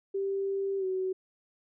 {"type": "tone with pitch glide", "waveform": "sine", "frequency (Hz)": [392, 375.2], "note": ["G4", "F#4"], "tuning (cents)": [0, 24], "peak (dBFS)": -28, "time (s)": [0.14, 1.13], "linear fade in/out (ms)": 10, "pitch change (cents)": -76, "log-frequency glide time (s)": [0.78, 0.85], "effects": []}